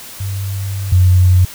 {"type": "tone pair in turn", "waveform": "sine", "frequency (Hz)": [97.9, 91.15], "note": ["G2", "F#2"], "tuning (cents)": [-2, -25], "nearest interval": "minor second", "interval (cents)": 123, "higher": "first", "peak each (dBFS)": [-18, -6], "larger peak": "second", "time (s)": [[0.2, 0.92], [0.92, 1.45]], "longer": "first", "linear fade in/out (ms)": 5, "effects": ["white hiss -33 dBFS RMS until 1.54 s"]}